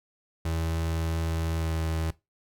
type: tone with pitch glide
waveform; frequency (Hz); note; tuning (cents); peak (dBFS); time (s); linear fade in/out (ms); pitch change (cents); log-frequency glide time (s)
35% pulse; 81.6 to 80.71; E2 to E2; -17 to -36; -25; 0.45-2.11; 5; -19; 1.53-1.69
effects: noise-tail reverb RT60 0.2 s tail -18 dB re dry